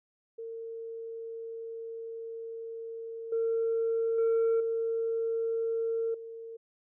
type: tone with level steps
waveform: sine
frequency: 455.5 Hz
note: A#4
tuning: 40 cents flat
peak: -37 / -25 / -21 / -27 / -40 dBFS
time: 0.38-6.57 s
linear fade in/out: 10 ms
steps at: 3.32 / 4.18 / 4.6 / 6.14 s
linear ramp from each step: 5 ms
effects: tanh soft clip ceiling -22 dBFS